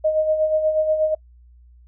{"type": "tone with tremolo", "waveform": "sine", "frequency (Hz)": 622.3, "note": "D#5", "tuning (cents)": 0, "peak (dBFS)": -14, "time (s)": [0.04, 1.15], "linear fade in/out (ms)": 10, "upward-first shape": "sine", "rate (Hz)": 8.3, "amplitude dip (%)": 55, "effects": ["noise-tail reverb RT60 0.1 s tail -25 dB re dry", "added 60 Hz sine -46 dBFS peak until 1.87 s"]}